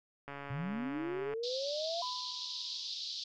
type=click train; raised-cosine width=0.5 ms; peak=-29 dBFS; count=150; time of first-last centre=0.28-1.337 s; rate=141 Hz
type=linear sweep; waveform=sine; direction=up; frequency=123.47 to 698.5 Hz; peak=-35 dBFS; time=0.5-2.02 s; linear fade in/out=5 ms
type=band-pass noise; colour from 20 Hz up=pink; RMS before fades=-41 dBFS; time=1.43-3.24 s; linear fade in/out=5 ms; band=3600 to 5100 Hz; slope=48 dB/octave
type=tone with exponential decay; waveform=triangle; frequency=1000 Hz; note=B5; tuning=21 cents sharp; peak=-34 dBFS; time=2.02-2.9 s; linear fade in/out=5 ms; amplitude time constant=190 ms
effects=none